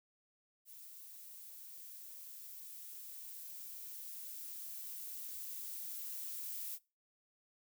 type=noise with level ramp; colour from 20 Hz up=violet; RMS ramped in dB=-54 to -43 dBFS; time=0.65-6.79 s; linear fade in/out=50 ms; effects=noise-tail reverb RT60 0.3 s tail -22 dB re dry